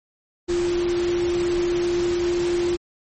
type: tone in noise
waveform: sine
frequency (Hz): 349.2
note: F4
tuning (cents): 0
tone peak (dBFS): -19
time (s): 0.48-2.77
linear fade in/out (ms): 20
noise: pink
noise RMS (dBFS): -32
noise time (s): 0.48-2.77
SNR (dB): +10
effects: MP3 32 kbps